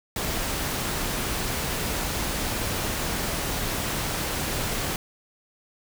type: noise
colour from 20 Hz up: pink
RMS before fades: -28 dBFS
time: 0.16-4.96 s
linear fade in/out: 2 ms
effects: none